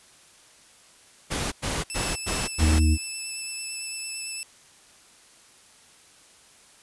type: noise bursts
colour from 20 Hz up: pink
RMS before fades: -28 dBFS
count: 5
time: 1.3-2.8 s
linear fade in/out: 20 ms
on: 220 ms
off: 100 ms
type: tone with vibrato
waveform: 5% pulse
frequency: 2637 Hz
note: E7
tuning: in tune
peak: -22 dBFS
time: 1.9-4.43 s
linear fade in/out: 0 ms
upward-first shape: sine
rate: 8.9 Hz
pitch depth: 12 cents each way
type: harmonic tone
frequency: 78.4 Hz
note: D#2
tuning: 14 cents sharp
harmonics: 1 / 3 / 4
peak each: -17 / -29 / -28 dBFS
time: 2.58-2.98 s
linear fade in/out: 50 ms
effects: white hiss -54 dBFS RMS until 6.82 s + resampled to 24000 Hz